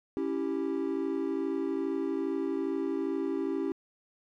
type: chord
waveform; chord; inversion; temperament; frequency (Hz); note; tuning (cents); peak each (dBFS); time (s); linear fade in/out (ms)
triangle; C# diminished; none; equal; 277.2 / 329.6 / 392; C#4 / E4 / G4; 0 / 0 / 0; -31; 0.17-3.72; 0
effects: tanh soft clip ceiling -18 dBFS